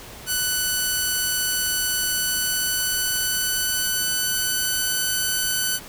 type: tone with pitch glide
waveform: 5% pulse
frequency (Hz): 1492 to 1504.1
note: F#6 to F#6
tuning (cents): +14 to +28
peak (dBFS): -10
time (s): 0.26-5.8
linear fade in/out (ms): 50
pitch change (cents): +14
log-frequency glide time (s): 2.16-5.12
effects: pink hiss -40 dBFS RMS until 5.88 s